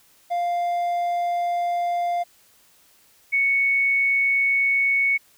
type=tone pair in turn; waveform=triangle / sine; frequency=698.5 / 2218 Hz; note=F5 / C#7; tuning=0 / 0 cents; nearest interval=octave + minor sixth; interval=2000 cents; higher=second; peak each=-19 / -17 dBFS; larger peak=second; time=0.3-2.24 / 3.32-5.18 s; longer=first; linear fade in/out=20 ms; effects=white hiss -57 dBFS RMS until 5.37 s